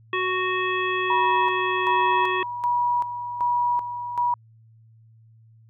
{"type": "harmonic tone", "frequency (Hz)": 370, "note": "F#4", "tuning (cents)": 0, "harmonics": [1, 3, 5, 7, 9], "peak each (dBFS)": [-27, -26, -28, -30, -35], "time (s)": [0.13, 2.43], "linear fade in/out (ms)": 2}
{"type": "tone with tremolo", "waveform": "sine", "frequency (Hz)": 967, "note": "B5", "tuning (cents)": -37, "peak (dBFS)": -19, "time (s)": [1.1, 4.34], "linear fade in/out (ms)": 2, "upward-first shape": "square", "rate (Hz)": 1.3, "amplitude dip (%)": 65}
{"effects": ["added 112 Hz sine -50 dBFS peak until 5.69 s"]}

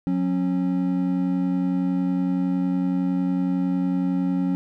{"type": "tone pair together", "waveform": "triangle", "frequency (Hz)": [181.83, 272.7], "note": ["F#3", "C#4"], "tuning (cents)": [-30, -28], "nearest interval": "perfect fifth", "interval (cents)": 702, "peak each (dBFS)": -21, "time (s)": [0.07, 4.55], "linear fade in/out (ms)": 0, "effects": []}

